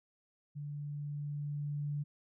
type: tone with level ramp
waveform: sine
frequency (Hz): 145.9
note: D3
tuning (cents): -11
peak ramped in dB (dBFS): -39 to -33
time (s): 0.55-2.04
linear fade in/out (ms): 20
effects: none